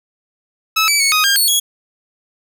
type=tone with pitch steps; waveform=15% pulse; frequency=1300 / 2303 / 2211 / 1251 / 1606 / 4408 / 3333 Hz; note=E6 / D7 / C#7 / D#6 / G6 / C#8 / G#7; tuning=-24 / -34 / -5 / +9 / +41 / -11 / +5 cents; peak=-5 dBFS; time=0.76-1.6 s; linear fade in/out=10 ms; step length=120 ms; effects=none